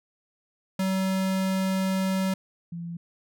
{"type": "tone pair in turn", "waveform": ["square", "sine"], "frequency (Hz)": [190, 169.96], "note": ["F#3", "F3"], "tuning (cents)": [46, -47], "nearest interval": "major second", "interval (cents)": 193, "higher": "first", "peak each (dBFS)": [-24, -32], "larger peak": "first", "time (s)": [[0.79, 2.34], [2.72, 2.97]], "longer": "first", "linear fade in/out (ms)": 5, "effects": []}